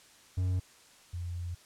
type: tone pair in turn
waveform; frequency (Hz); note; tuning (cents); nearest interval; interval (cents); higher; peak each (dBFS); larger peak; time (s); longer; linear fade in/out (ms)
triangle / sine; 92 / 87.29; F#2 / F2; -9 / 0; minor second; 91; first; -25 / -34; first; 0.37-0.6 / 1.13-1.55; second; 10
effects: white hiss -58 dBFS RMS until 1.65 s + low-pass 9000 Hz 12 dB/octave